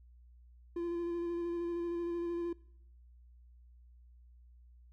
triangle tone with vibrato, 343.1 Hz, F4, 31 cents flat, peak -32 dBFS, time 0.76-2.53 s, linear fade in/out 5 ms, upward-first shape square, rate 13 Hz, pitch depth 14 cents each way, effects noise-tail reverb RT60 0.7 s tail -22 dB re dry + added 60 Hz sine -56 dBFS peak until 4.92 s

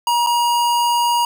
square tone with dropouts, 952 Hz, A#5, 36 cents sharp, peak -15 dBFS, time 0.07-1.25 s, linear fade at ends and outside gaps 2 ms, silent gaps 0.264-0.27 s, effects none

